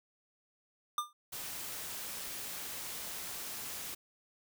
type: tone with exponential decay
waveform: square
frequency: 1200 Hz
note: D6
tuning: 37 cents sharp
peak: -28 dBFS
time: 0.98-1.13 s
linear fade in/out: 2 ms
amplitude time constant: 31 ms
type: noise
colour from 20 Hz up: white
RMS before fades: -42 dBFS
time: 1.32-3.95 s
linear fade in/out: 10 ms
effects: none